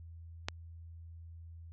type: click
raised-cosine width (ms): 0.2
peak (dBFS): -16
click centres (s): 0.485
effects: added 83 Hz sine -47 dBFS peak until 1.72 s + low-pass 7000 Hz 12 dB/octave